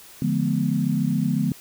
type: chord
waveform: sine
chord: D diminished seventh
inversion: none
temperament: equal with one note detuned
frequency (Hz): 146.83 / 174.61 / 213.1 / 246.9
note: D3 / F3 / Ab3 / Cb4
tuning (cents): 0 / 0 / +45 / 0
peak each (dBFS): -25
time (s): 0.22-1.52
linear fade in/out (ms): 2
effects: white hiss -46 dBFS RMS until 1.6 s